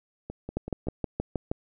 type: two click trains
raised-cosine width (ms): 2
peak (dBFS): -14 / -22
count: 7 / 4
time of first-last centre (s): 0.57-1.515 / 0.3-0.87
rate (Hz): 6.35 / 5.26
effects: none